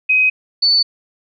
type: tone pair in turn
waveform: sine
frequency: 2521 / 4492 Hz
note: D#7 / C#8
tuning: +22 / +22 cents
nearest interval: minor seventh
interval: 1000 cents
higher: second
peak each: -10 dBFS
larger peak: neither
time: 0.09-0.3 / 0.62-0.83 s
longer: neither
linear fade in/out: 10 ms
effects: none